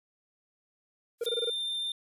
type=noise with exponential growth; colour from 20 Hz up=blue; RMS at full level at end=-36 dBFS; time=1.18-1.26 s; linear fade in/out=5 ms; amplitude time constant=17 ms
type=tone bursts; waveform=triangle; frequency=468.8 Hz; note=A#4; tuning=10 cents sharp; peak=-26 dBFS; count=6; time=1.21-1.499 s; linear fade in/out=5 ms; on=29 ms; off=23 ms
type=tone; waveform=triangle; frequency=3593 Hz; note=A7; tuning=36 cents sharp; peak=-29 dBFS; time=1.26-1.92 s; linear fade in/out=2 ms
effects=resampled to 32000 Hz